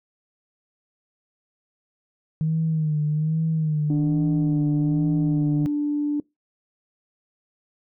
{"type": "tone with vibrato", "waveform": "sine", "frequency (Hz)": 155.56, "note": "D#3", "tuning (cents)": 0, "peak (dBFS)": -19, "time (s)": [2.41, 5.66], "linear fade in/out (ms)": 0, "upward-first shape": "sine", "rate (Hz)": 1.2, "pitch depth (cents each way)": 62}
{"type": "tone", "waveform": "sine", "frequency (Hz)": 293.5, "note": "D4", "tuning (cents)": -1, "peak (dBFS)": -20, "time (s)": [3.9, 6.2], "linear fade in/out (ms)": 2}
{"effects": ["noise-tail reverb RT60 0.2 s tail -24 dB re dry", "tanh soft clip ceiling -14 dBFS"]}